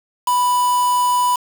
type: tone with quantisation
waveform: triangle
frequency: 987.8 Hz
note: B5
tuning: in tune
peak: -12 dBFS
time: 0.27-1.36 s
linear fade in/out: 5 ms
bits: 4
effects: none